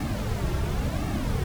brown noise with flanger, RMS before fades -27 dBFS, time 0-1.44 s, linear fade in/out 5 ms, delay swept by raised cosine 2 to 4.1 ms, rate 0.93 Hz, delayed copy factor -0.75, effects none

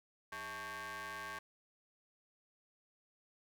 sawtooth ring-modulated tone, 236.1 Hz, A#3, 22 cents sharp, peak -36 dBFS, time 0.32-1.39 s, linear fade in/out 5 ms, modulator 1350 Hz, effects none

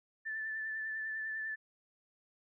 sine tone with vibrato, 1760 Hz, A6, in tune, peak -36 dBFS, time 0.25-1.56 s, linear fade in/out 20 ms, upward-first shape triangle, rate 10 Hz, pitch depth 28 cents each way, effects none

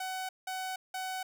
sawtooth tone bursts, 750 Hz, F#5, 23 cents sharp, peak -31 dBFS, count 3, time 0-1.23 s, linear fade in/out 5 ms, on 290 ms, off 180 ms, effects none

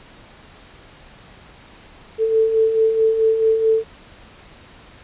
sine beating tone pair, 440 / 444.6 Hz, A4 / A4, 0 / +18 cents, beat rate 4.6 Hz, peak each -23 / -14 dBFS, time 2.18-3.84 s, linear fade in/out 50 ms, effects pink hiss -45 dBFS RMS until 5.03 s + resampled to 8000 Hz

